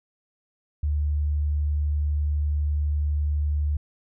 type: tone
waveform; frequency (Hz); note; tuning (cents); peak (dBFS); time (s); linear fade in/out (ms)
sine; 74; D2; +14; -21; 0.83-3.77; 5
effects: none